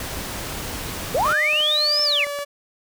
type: noise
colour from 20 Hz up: pink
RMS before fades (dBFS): -30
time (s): 0-1.33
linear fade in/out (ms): 2
type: linear two-way sweep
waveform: sine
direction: up then down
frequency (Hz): 429.3 to 5370 to 1967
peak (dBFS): -17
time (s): 1.14-2.25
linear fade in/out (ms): 10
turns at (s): 2.03
type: tone with pitch glide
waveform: sawtooth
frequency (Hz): 606 to 573.6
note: D#5 to D5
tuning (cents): -46 to -41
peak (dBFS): -22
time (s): 1.24-2.45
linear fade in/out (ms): 20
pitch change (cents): -95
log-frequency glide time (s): 1.71-2.32
type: clicks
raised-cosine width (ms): 0.5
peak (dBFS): -23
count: 5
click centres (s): 1.533 / 1.605 / 1.995 / 2.268 / 2.389
effects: none